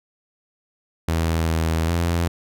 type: tone with pitch steps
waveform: sawtooth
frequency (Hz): 81.9 / 81.1 / 85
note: E2 / E2 / F2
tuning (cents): -11 / -28 / -46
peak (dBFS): -15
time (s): 1.08-2.28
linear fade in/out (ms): 5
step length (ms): 400
effects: none